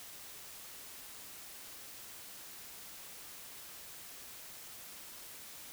silence, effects white hiss -50 dBFS RMS until 5.72 s

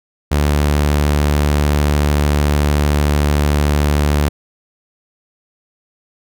sawtooth tone, 73.42 Hz, D2, in tune, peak -8 dBFS, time 0.31-4.29 s, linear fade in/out 10 ms, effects none

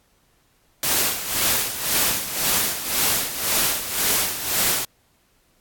white noise with tremolo, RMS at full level -19 dBFS, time 0.83-4.85 s, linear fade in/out 2 ms, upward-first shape sine, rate 1.9 Hz, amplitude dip 70%, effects pink hiss -62 dBFS RMS until 5.6 s + AAC 64 kbps

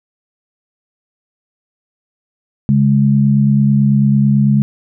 sine tone pair together, 138.62 / 207.7 Hz, C#3 / G#3, 0 / 0 cents, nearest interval perfect fifth, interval 700 cents, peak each -11 dBFS, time 2.69-4.62 s, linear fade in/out 0 ms, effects none

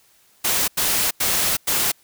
white noise bursts at uneven times, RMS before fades -20 dBFS, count 4, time 0.44-0.68 / 0.77-1.11 / 1.2-1.57 / 1.67-1.92 s, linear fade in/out 10 ms, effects white hiss -57 dBFS RMS until 2.03 s

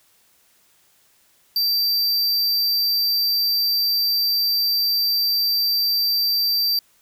square tone, 4682 Hz, D8, 6 cents flat, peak -18 dBFS, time 1.56-6.79 s, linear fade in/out 2 ms, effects white hiss -59 dBFS RMS until 7.01 s

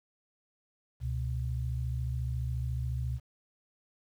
sine tone pair together, 69.3 / 123.48 Hz, C#2 / B2, 0 / 0 cents, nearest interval minor seventh, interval 1000 cents, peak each -33 / -33 dBFS, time 1-3.2 s, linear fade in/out 50 ms, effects 10-bit

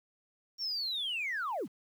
sine linear sweep, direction down, 5610 to 121 Hz, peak -31 dBFS, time 0.58-1.68 s, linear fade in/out 50 ms, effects tanh soft clip ceiling -29 dBFS + 10-bit

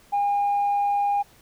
sine tone, 811 Hz, G#5, 41 cents flat, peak -18 dBFS, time 0.12-1.23 s, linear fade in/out 20 ms, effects tanh soft clip ceiling -17 dBFS + pink hiss -55 dBFS RMS until 1.41 s

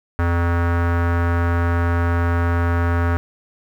square tone with low-pass filter, 85.7 Hz, F2, 32 cents flat, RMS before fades -18 dBFS, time 0.19-3.17 s, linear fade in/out 0 ms, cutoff 1500 Hz, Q 2.8, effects 8-bit

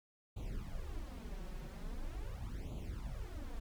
brown noise with flanger, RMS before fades -43 dBFS, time 0.36-3.6 s, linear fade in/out 10 ms, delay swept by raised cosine 0.28 to 5.48 ms, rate 0.42 Hz, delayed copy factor +0.9, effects none

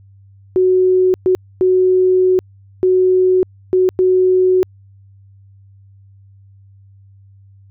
sine tone bursts at uneven times, 370 Hz, F#4, in tune, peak -9 dBFS, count 6, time 0.56-1.14 / 1.26-1.35 / 1.61-2.39 / 2.83-3.43 / 3.73-3.89 / 3.99-4.63 s, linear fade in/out 0 ms, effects added 98 Hz sine -42 dBFS peak until 7.7 s

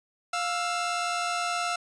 sawtooth tone pair together, 703.5 / 1328 Hz, F5 / E6, +12 / +12 cents, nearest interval major seventh, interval 1100 cents, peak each -26 dBFS, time 0.33-1.76 s, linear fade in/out 5 ms, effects resampled to 22050 Hz

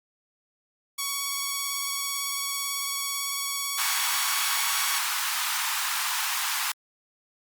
5% pulse tone with vibrato, 1119 Hz, C#6, 16 cents sharp, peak -16 dBFS, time 0.98-4.99 s, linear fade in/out 10 ms, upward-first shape triangle, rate 18 Hz, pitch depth 20 cents each way
pink high-pass noise, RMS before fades -28 dBFS, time 3.78-6.72 s, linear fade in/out 5 ms, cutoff 880 Hz, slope 48 dB/octave
effects Opus 48 kbps

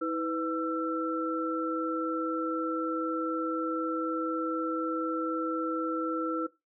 sine tone cluster, 322.1 / 499.6 / 1338 Hz, E4 / B4 / E6, -40 / +20 / +25 cents, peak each -31 / -34 / -33 dBFS, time 0.01-6.47 s, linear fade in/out 10 ms, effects noise-tail reverb RT60 0.2 s tail -17 dB re dry

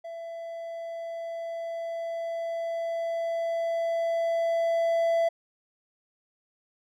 triangle tone with level ramp, 668 Hz, E5, 23 cents sharp, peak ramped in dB -34 to -19 dBFS, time 0.04-5.29 s, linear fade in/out 10 ms, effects none

